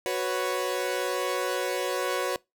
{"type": "chord", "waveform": "sawtooth", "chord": "F# suspended fourth", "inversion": "none", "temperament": "equal", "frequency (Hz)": [370, 493.9, 554.4], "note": ["F#4", "B4", "C#5"], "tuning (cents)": [0, 0, 0], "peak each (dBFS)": -27, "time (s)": [0.06, 2.36], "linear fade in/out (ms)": 0, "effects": ["noise-tail reverb RT60 0.2 s tail -23 dB re dry"]}